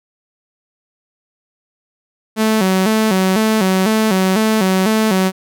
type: tone with vibrato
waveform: sawtooth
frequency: 202.9 Hz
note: G#3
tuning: 40 cents flat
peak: -8 dBFS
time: 2.36-5.32 s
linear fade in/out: 50 ms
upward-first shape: square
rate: 2 Hz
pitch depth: 130 cents each way
effects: none